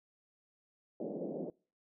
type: band-pass noise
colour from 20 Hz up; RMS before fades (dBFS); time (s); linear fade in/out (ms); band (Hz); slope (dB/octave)
white; -40; 1-1.5; 2; 170 to 590; 48
effects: noise-tail reverb RT60 0.4 s tail -25 dB re dry